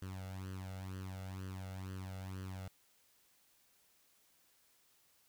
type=tone with flanger; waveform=sawtooth; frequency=94.4 Hz; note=F#2; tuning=35 cents sharp; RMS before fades=-45 dBFS; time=0.02-2.68 s; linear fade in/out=0 ms; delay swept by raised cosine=0.65 to 1.47 ms; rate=2.1 Hz; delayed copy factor=+0.75; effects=white hiss -71 dBFS RMS until 5.28 s